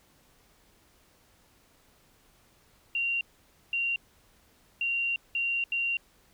sine tone bursts at uneven times, 2763 Hz, F7, 19 cents flat, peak -26 dBFS, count 5, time 2.95-3.21 / 3.73-3.96 / 4.81-5.16 / 5.35-5.64 / 5.72-5.97 s, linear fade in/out 2 ms, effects pink hiss -63 dBFS RMS until 6.33 s

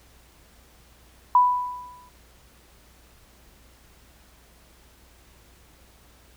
sine tone with exponential decay, 990 Hz, B5, 4 cents sharp, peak -11 dBFS, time 1.35-2.09 s, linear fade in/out 2 ms, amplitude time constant 160 ms, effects added 60 Hz sine -56 dBFS peak until 6.36 s + pink hiss -56 dBFS RMS until 6.36 s

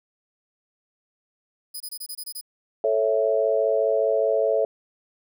10% pulse tone bursts, 4989 Hz, D#8, 4 cents sharp, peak -25 dBFS, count 8, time 1.74-2.412 s, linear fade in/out 10 ms, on 63 ms, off 24 ms
sine chord, A major, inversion none, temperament equal, 440 / 554.4 / 659.3 Hz, A4 / C#5 / E5, 0 / 0 / 0 cents, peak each -23 dBFS, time 2.84-4.65 s, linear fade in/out 2 ms
effects none

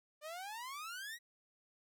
sawtooth exponential sweep, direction up, 587.3 to 1957 Hz, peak -40 dBFS, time 0.21-1.19 s, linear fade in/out 50 ms, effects none

